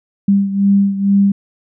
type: beating tone pair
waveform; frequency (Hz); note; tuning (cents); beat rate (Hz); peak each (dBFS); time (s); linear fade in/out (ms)
sine; 198.1 / 200.3; G3 / G3; +18 / +38; 2.2; -11 / -16; 0.28-1.32; 5
effects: none